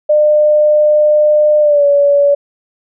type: tone with pitch glide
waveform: sine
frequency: 602 to 570.5 Hz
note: D5 to C#5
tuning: +43 to +50 cents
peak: -6 dBFS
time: 0.09-2.35 s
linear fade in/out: 10 ms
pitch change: -93 cents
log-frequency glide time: 1.61-1.85 s
effects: none